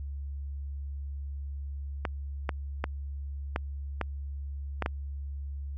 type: clicks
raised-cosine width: 0.5 ms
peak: -14 dBFS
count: 7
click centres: 2.052 / 2.492 / 2.841 / 3.561 / 4.013 / 4.823 / 4.861 s
effects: added 70 Hz sine -34 dBFS peak until 5.77 s